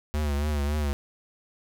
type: tone with vibrato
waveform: square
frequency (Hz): 73.42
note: D2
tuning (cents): 0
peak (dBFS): -25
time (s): 0.14-0.93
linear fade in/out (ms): 0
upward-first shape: triangle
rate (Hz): 3.6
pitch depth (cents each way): 77
effects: none